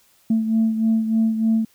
sine beating tone pair, 222.4 / 225.7 Hz, A3 / A3, +19 / +44 cents, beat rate 3.3 Hz, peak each -16 / -23 dBFS, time 0.3-1.65 s, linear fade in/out 5 ms, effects tanh soft clip ceiling -11 dBFS + white hiss -58 dBFS RMS until 1.74 s

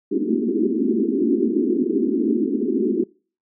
white band-pass noise, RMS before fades -20 dBFS, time 0.11-3.04 s, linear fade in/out 10 ms, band 210 to 400 Hz, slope 96 dB/octave, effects noise-tail reverb RT60 0.4 s tail -25 dB re dry

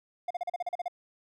triangle tone bursts, 709 Hz, F5, 26 cents sharp, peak -27 dBFS, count 10, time 0.28-0.882 s, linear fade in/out 5 ms, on 26 ms, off 38 ms, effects none

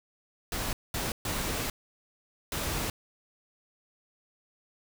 pink noise bursts at uneven times, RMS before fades -32 dBFS, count 4, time 0.52-0.73 / 0.94-1.12 / 1.25-1.7 / 2.52-2.9 s, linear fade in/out 2 ms, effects none

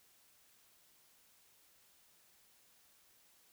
silence, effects white hiss -68 dBFS RMS until 3.52 s

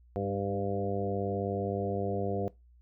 harmonic tone with a mistuned harmonic, 99.3 Hz, G2, 23 cents sharp, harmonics 1 / 2 / 3 / 4 / 5 / 6 / 7, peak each -36 / -37 / -41 / -36 / -35 / -41 / -38 dBFS, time 0.16-2.48 s, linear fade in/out 0 ms, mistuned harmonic 3, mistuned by +22 cents, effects noise-tail reverb RT60 0.2 s tail -20 dB re dry + added 60 Hz sine -56 dBFS peak until 2.81 s

